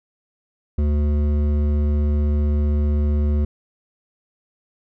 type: tone with hard clipping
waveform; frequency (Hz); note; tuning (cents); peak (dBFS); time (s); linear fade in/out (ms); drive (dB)
triangle; 73.7; D2; +7; -18; 0.78-3.45; 5; 15
effects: none